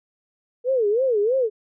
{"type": "tone with vibrato", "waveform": "sine", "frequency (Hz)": 466.2, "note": "A#4", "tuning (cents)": 0, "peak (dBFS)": -17, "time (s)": [0.64, 1.5], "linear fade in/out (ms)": 50, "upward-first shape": "sine", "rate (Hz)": 3.1, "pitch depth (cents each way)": 240, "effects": []}